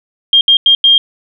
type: tone bursts at uneven times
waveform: sine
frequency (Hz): 3213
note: G7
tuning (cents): +42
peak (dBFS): -4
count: 4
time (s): 0.33-0.41 / 0.48-0.57 / 0.66-0.75 / 0.84-0.98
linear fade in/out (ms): 2
effects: none